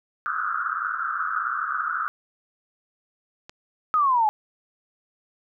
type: band-pass noise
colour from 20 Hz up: pink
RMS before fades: -27 dBFS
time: 0.26-2.08 s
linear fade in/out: 0 ms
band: 1200 to 1500 Hz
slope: 96 dB/octave
type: click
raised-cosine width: 0.2 ms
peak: -23 dBFS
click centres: 3.495 s
type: exponential sweep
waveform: sine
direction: down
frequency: 1284 to 830.6 Hz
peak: -17 dBFS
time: 3.94-4.29 s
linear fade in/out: 0 ms
effects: none